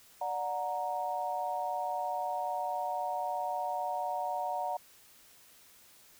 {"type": "chord", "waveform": "sine", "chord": "D augmented", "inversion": "none", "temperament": "equal with one note detuned", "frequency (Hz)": [587.3, 731.1, 932.3], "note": ["D5", "F#5", "A#5"], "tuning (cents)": [0, -21, 0], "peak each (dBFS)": [-39, -34, -36], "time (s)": [0.21, 4.77], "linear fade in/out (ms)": 5, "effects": ["white hiss -59 dBFS RMS until 6.19 s"]}